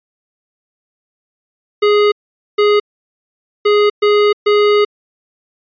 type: tone bursts at uneven times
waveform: square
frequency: 415.3 Hz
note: G#4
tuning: in tune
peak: -9 dBFS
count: 5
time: 1.82-2.12 / 2.58-2.8 / 3.65-3.9 / 4.02-4.33 / 4.46-4.85 s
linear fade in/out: 10 ms
effects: resampled to 11025 Hz